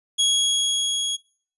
sawtooth tone with level ramp, 3322 Hz, G#7, in tune, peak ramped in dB -13 to -20 dBFS, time 0.18-1.17 s, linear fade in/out 20 ms, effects noise-tail reverb RT60 0.5 s tail -24 dB re dry + resampled to 24000 Hz

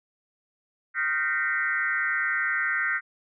sine tone with frequency modulation, 1696 Hz, G#6, 36 cents sharp, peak -23 dBFS, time 0.94-3.01 s, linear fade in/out 50 ms, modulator 149 Hz, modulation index 2.3, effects none

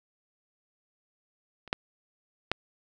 clicks, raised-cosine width 0.3 ms, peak -30 / -9 / -9 dBFS, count 3, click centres 1.677 / 1.729 / 2.516 s, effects none

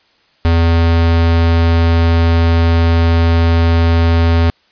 square tone, 83.5 Hz, E2, 23 cents sharp, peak -9 dBFS, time 0.45-4.5 s, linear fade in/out 0 ms, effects white hiss -54 dBFS RMS until 4.71 s + resampled to 11025 Hz

